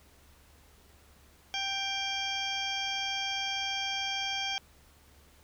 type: harmonic tone with a mistuned harmonic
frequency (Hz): 785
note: G5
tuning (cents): +2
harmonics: 1 / 2 / 3 / 4 / 6 / 7 / 8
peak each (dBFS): -38 / -42 / -37 / -34 / -44 / -42 / -46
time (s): 1.54-4.58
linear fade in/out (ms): 0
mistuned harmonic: 4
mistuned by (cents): +40
effects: added 72 Hz sine -61 dBFS peak until 5.43 s + pink hiss -61 dBFS RMS until 5.43 s